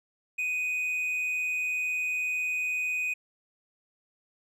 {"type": "tone with amplitude modulation", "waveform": "triangle", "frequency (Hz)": 2492, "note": "D#7", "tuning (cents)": 2, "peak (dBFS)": -24, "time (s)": [0.38, 3.14], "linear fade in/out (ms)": 10, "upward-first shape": "sine", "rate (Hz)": 162, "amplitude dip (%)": 35, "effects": []}